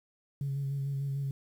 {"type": "tone with vibrato", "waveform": "sine", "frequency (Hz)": 138.59, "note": "C#3", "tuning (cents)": 0, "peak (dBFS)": -29, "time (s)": [0.41, 1.31], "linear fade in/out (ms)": 2, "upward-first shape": "square", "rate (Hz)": 6.7, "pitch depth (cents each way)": 20, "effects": ["tanh soft clip ceiling -27 dBFS", "10-bit"]}